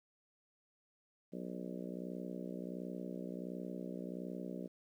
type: harmonic tone with a mistuned harmonic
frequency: 61.4 Hz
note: B1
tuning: 9 cents flat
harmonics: 3 / 4 / 5 / 6 / 7 / 8 / 9 / 10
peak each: -45 / -47 / -49 / -51 / -52 / -53 / -54 / -55 dBFS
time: 1.32-4.68 s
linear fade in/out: 20 ms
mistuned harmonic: 10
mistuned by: -17 cents
effects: 12-bit